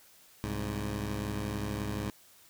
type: tone pair together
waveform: 15% pulse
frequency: 65.35 / 103.83 Hz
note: C2 / G#2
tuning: -1 / 0 cents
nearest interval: minor sixth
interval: 801 cents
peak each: -31 / -28 dBFS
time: 0.44-2.1 s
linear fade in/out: 0 ms
effects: white hiss -59 dBFS RMS until 2.49 s